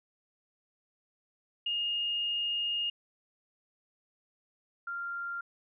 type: tone pair in turn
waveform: sine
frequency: 2843 / 1390.6 Hz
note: F7 / F6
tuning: +30 / -8 cents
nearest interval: octave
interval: 1238 cents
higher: first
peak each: -29 / -34 dBFS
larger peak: first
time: 1.66-2.9 / 4.87-5.41 s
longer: first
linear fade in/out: 5 ms
effects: none